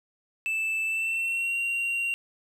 triangle tone with pitch glide, 2639 to 2757 Hz, E7 to F7, +1 to -23 cents, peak -24 dBFS, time 0.46-2.14 s, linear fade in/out 0 ms, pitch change +76 cents, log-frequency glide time 0.85-1.57 s, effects none

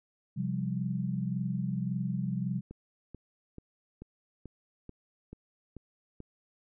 sine chord, C suspended fourth, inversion none, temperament just, 130.81 / 174.42 / 196.22 Hz, C3 / F3 / G3, 0 / -2 / +2 cents, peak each -34 dBFS, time 0.36-2.61 s, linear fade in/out 20 ms
click train, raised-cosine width 3 ms, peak -31 dBFS, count 9, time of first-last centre 2.71-6.203 s, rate 2.29 Hz
effects none

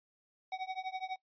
square tone with tremolo, 753 Hz, F#5, 30 cents sharp, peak -34 dBFS, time 0.52-1.16 s, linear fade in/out 2 ms, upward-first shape triangle, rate 12 Hz, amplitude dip 100%, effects noise-tail reverb RT60 0.1 s tail -21 dB re dry + resampled to 11025 Hz

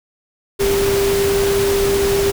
sine tone in noise, 397 Hz, G4, 22 cents sharp, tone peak -14 dBFS, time 0.59-2.32 s, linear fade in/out 20 ms, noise pink, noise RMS -22 dBFS, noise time 0.59-2.32 s, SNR +5 dB, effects none

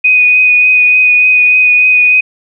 sine tone with vibrato, 2489 Hz, D#7, in tune, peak -4 dBFS, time 0.04-2.21 s, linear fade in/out 10 ms, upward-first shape triangle, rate 3.4 Hz, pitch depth 17 cents each way, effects none

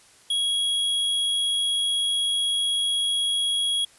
square tone, 3316 Hz, G#7, 3 cents flat, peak -22 dBFS, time 0.3-3.85 s, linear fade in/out 5 ms, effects white hiss -54 dBFS RMS until 3.98 s + resampled to 24000 Hz

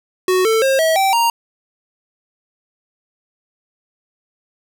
square tone with pitch steps, 370 / 445.1 / 535.5 / 644.2 / 775 / 932.3 Hz, F#4 / A4 / C5 / E5 / G5 / A#5, 0 / +20 / +40 / -40 / -20 / 0 cents, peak -13 dBFS, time 0.28-1.3 s, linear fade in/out 2 ms, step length 170 ms, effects none

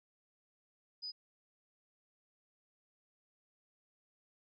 sine tone, 4973 Hz, D#8, 2 cents flat, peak -40 dBFS, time 1.02-1.12 s, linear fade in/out 20 ms, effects none

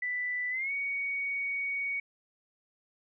sine tone with pitch glide, 1983 to 2239 Hz, B6 to C#7, +7 to +17 cents, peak -30 dBFS, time 0.02-2 s, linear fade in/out 5 ms, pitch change +210 cents, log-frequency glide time 0.5-0.72 s, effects none

